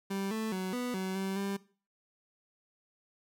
30% pulse tone with pitch steps, 195.5 / 220.3 / 186.7 / 246.9 / 188.4 / 192.4 / 197.8 Hz, G3 / A3 / F#3 / B3 / F#3 / G3 / G3, -4 / +2 / +16 / 0 / +32 / -32 / +16 cents, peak -30 dBFS, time 0.1-1.57 s, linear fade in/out 10 ms, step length 210 ms, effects noise-tail reverb RT60 0.4 s tail -20 dB re dry

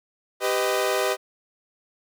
sawtooth chord, G augmented, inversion none, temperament equal with one note detuned, 392 / 501.6 / 622.3 Hz, G4 / B4 / D#5, 0 / +27 / 0 cents, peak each -22 dBFS, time 0.4-1.17 s, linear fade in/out 50 ms, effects none

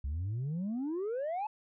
sine exponential sweep, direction up, 65.2 to 880 Hz, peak -30 dBFS, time 0.04-1.47 s, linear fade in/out 5 ms, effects tanh soft clip ceiling -31 dBFS

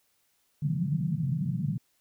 white band-pass noise, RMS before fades -29 dBFS, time 0.62-1.78 s, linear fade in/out 2 ms, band 130 to 180 Hz, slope 48 dB/octave, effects white hiss -71 dBFS RMS until 2 s

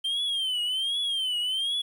triangle tone with vibrato, 3138 Hz, G7, 1 cent sharp, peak -24 dBFS, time 0.04-1.82 s, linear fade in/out 10 ms, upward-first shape triangle, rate 1.3 Hz, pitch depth 150 cents each way, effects 10-bit

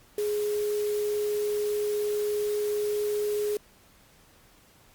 sine tone in noise, 417.5 Hz, G#4, 9 cents sharp, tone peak -25 dBFS, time 0.18-3.57 s, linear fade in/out 2 ms, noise white, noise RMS -42 dBFS, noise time 0.18-3.57 s, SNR +14 dB, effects pink hiss -58 dBFS RMS until 4.94 s + Opus 48 kbps

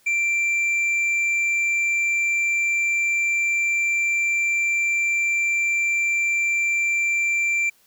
sine tone with hard clipping, 2355 Hz, D7, 4 cents sharp, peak -20 dBFS, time 0.06-7.7 s, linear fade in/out 10 ms, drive 4 dB, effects white hiss -59 dBFS RMS until 7.86 s

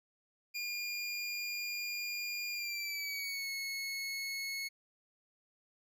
25% pulse tone with pitch glide, 2415 to 2189 Hz, D7 to C#7, +48 to -22 cents, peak -33 dBFS, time 0.54-4.69 s, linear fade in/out 20 ms, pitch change -170 cents, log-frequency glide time 2.51-3.5 s, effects none

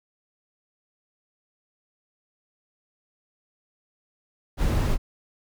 brown noise, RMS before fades -21 dBFS, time 4.57-4.98 s, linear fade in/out 50 ms, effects none

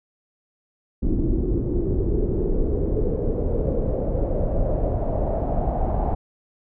brown noise with low-pass filter sweep, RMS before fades -22 dBFS, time 1.02-6.15 s, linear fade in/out 10 ms, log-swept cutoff 320 to 760 Hz, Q 4.5, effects none

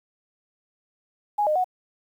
sine tone with pitch steps, 830 / 611 / 736 Hz, G#5 / D#5 / F#5, -1 / -32 / -9 cents, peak -19 dBFS, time 1.38-1.644 s, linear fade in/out 10 ms, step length 88 ms, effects 9-bit

